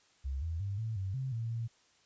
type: tone with pitch steps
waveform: sine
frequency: 67.6 / 82 / 99.3 / 111.5 / 95.7 / 131.9 / 114.4 / 115.4 Hz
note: C#2 / E2 / G2 / A2 / G2 / C3 / A#2 / A#2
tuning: -43 / -9 / +23 / +23 / -41 / +14 / -32 / -17 cents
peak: -33 dBFS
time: 0.24-1.68 s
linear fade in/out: 20 ms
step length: 180 ms
effects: white hiss -67 dBFS RMS until 2.05 s + resampled to 16000 Hz